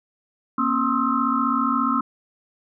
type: tone cluster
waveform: sine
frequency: 236.5 / 272.8 / 1060 / 1270 / 1325 Hz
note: A#3 / C#4 / C6 / D#6 / E6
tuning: +25 / -28 / +22 / +35 / +9 cents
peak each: -25 dBFS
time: 0.58-2.01 s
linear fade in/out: 5 ms
effects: none